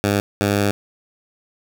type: tone pair in turn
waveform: 10% pulse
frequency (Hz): 101.4 / 101.4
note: G#2 / G#2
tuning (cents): -41 / -41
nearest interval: unison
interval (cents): 0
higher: neither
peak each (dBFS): -8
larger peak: neither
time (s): 0.04-0.2 / 0.41-0.71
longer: second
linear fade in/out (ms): 0
effects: none